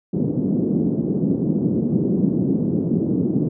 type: band-pass noise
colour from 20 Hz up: pink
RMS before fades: -20 dBFS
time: 0.13-3.49 s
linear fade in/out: 10 ms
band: 160 to 340 Hz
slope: 24 dB/octave
effects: none